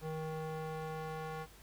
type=tone with band-pass filter sweep; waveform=square; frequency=157.7 Hz; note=D#3; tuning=24 cents sharp; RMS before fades=-41 dBFS; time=0.01-1.47 s; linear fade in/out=50 ms; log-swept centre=500 to 960 Hz; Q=0.85; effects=added 50 Hz sine -59 dBFS peak until 1.62 s + pink hiss -59 dBFS RMS until 1.62 s